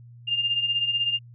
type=beating tone pair; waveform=sine; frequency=2794 / 2810 Hz; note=F7 / F7; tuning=0 / +10 cents; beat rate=16 Hz; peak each=-29 / -23 dBFS; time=0.27-1.19 s; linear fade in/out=20 ms; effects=added 119 Hz sine -44 dBFS peak until 1.34 s